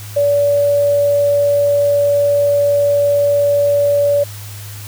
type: tone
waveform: sine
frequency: 574 Hz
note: D5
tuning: 40 cents flat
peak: -10 dBFS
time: 0.16-4.24 s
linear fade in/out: 10 ms
effects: added 103 Hz sine -29 dBFS peak until 4.87 s + white hiss -35 dBFS RMS until 4.87 s